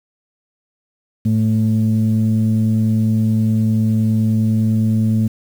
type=tone pair together; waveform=sine; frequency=110 / 219.8 Hz; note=A2 / A3; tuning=0 / -2 cents; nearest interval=octave; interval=1198 cents; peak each=-14 dBFS; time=1.25-5.28 s; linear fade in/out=10 ms; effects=tanh soft clip ceiling -8 dBFS + 7-bit